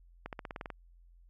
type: accelerating click train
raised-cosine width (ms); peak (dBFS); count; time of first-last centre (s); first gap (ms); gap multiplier
0.5; -24; 9; 0.26-0.702; 68; 0.94
effects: added 43 Hz sine -56 dBFS peak until 1.29 s + MP3 96 kbps